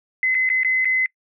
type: tone with dropouts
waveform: sine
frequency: 2040 Hz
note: C7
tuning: 44 cents flat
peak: -16 dBFS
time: 0.23-1.06 s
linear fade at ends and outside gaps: 1 ms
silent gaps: 0.346-0.35 / 0.491-0.5 / 0.633-0.647 / 0.847-0.854 s
effects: noise-tail reverb RT60 0.1 s tail -25 dB re dry